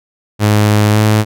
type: tone with pitch glide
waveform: sawtooth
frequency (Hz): 105.1 to 107.25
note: G#2 to A2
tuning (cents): +21 to -44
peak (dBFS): -4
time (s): 0.39-1.25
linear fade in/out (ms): 50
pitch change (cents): +35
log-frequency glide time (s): 0.91-0.98
effects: none